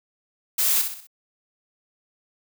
blue noise with echo, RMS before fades -21 dBFS, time 0.58-0.82 s, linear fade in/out 10 ms, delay 63 ms, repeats 4, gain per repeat -7 dB, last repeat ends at 1.072 s, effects none

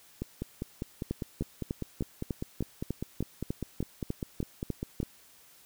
two click trains, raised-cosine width 3 ms, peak -20 / -18 dBFS, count 25 / 14, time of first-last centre 0.22-5.03 / 1.11-5.002 s, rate 4.99 / 3.34 Hz, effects white hiss -58 dBFS RMS until 5.65 s

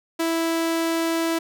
sawtooth tone, 329.6 Hz, E4, in tune, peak -17 dBFS, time 0.19-1.39 s, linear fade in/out 10 ms, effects none

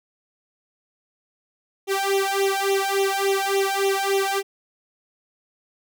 sawtooth tone with flanger, 392 Hz, G4, in tune, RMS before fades -22 dBFS, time 1.87-4.43 s, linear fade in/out 50 ms, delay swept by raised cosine 0.31 to 1.27 ms, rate 3.5 Hz, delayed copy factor +0.95, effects none

